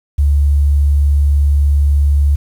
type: tone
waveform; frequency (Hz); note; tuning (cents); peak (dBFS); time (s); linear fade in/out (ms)
sine; 71.7; D2; -41; -8; 0.18-2.36; 10
effects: 7-bit